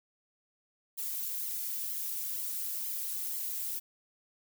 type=noise with flanger; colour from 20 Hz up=violet; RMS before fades=-36 dBFS; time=0.97-3.8 s; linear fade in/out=20 ms; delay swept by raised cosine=0.94 to 4.44 ms; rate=2.1 Hz; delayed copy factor=+0.9; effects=none